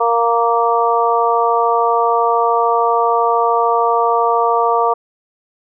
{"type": "harmonic tone", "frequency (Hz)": 233, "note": "A#3", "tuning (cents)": -1, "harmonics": [2, 3, 4, 5], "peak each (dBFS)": [-17, -17, -17, -17], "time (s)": [0, 4.94], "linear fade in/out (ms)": 10, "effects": []}